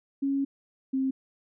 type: tone pair in turn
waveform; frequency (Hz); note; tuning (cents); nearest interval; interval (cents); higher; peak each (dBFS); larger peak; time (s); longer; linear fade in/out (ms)
sine; 275.7 / 265.5; C#4 / C4; -9 / +25; minor second; 66; first; -24; neither; 0.22-0.45 / 0.93-1.11; first; 10
effects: none